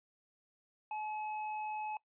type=tone with tanh clipping; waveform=sine; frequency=855 Hz; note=A5; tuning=50 cents flat; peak=-39 dBFS; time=0.91-1.97 s; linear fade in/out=2 ms; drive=11 dB; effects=noise-tail reverb RT60 0.1 s tail -21 dB re dry + resampled to 8000 Hz